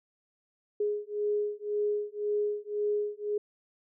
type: beating tone pair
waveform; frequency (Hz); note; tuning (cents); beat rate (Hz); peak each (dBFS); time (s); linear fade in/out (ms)
sine; 415.3 / 417.2; G#4 / G#4; 0 / +8; 1.9; -31; 0.8-3.38; 5
effects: none